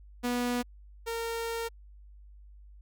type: tone pair in turn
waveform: sawtooth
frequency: 244.2 / 460 Hz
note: B3 / A#4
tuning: -19 / -23 cents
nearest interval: major seventh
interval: 1096 cents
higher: second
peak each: -24 / -28 dBFS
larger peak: first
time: 0.23-0.63 / 1.06-1.69 s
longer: second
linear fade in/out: 20 ms
effects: added 50 Hz sine -49 dBFS peak until 2.81 s